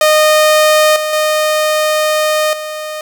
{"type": "tone with level steps", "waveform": "sawtooth", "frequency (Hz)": 615, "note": "D#5", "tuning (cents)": -20, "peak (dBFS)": [-3, -11, -7, -17], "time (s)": [0.01, 3.01], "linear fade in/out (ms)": 2, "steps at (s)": [0.96, 1.13, 2.53], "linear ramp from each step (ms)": 2, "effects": []}